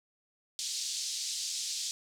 pink band-pass noise, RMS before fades -36 dBFS, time 0.59-1.91 s, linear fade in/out 0 ms, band 4000 to 7700 Hz, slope 24 dB/octave, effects none

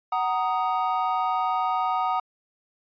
triangle chord, D# minor, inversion first, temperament just, 746.7 / 933.4 / 1244.5 Hz, F#5 / A#5 / D#6, +16 / +2 / 0 cents, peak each -24 / -26 / -25 dBFS, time 0.12-2.2 s, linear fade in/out 5 ms, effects resampled to 11025 Hz

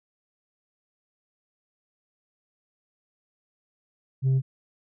sine tone, 132.5 Hz, C3, 22 cents sharp, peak -16 dBFS, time 4.22-4.42 s, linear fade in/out 50 ms, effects tanh soft clip ceiling -18 dBFS

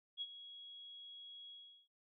sine tone with ADSR envelope, 3322 Hz, G#7, in tune, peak -38 dBFS, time 0.17-1.88 s, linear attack 44 ms, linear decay 45 ms, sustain -13 dB, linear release 380 ms, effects none

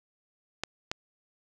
clicks, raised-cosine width 0.2 ms, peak -13 dBFS, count 2, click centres 0.636 / 0.915 s, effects none

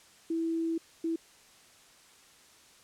sine tone bursts at uneven times, 328.9 Hz, E4, 4 cents flat, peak -28 dBFS, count 2, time 0.3-0.78 / 1.04-1.16 s, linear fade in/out 5 ms, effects white hiss -58 dBFS RMS until 2.83 s + low-pass 9000 Hz 12 dB/octave

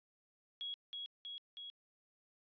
sine tone with echo, 3322 Hz, G#7, in tune, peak -40 dBFS, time 0.61-0.74 s, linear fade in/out 0 ms, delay 320 ms, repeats 3, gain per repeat -2 dB, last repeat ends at 1.7 s, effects resampled to 11025 Hz

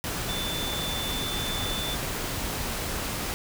sine tone in noise, 3520 Hz, A7, in tune, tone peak -32 dBFS, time 0.29-1.95 s, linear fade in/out 0 ms, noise pink, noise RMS -31 dBFS, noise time 0.04-3.34 s, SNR -4 dB, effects none

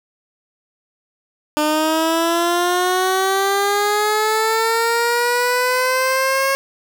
15% pulse linear sweep, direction up, 300 to 545 Hz, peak -9 dBFS, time 1.57-6.55 s, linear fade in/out 0 ms, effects none

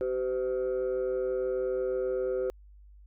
sine tone pair together, 382.8 / 511 Hz, G4 / C5, -41 / -41 cents, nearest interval perfect fourth, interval 500 cents, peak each -28 dBFS, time 0.01-2.5 s, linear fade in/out 0 ms, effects tanh soft clip ceiling -24 dBFS + added 50 Hz sine -50 dBFS peak until 3.06 s

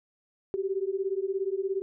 sine beating tone pair, 378.6 / 395.6 Hz, F#4 / G4, +40 / +16 cents, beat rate 17 Hz, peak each -30 dBFS, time 0.54-1.82 s, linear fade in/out 0 ms, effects none

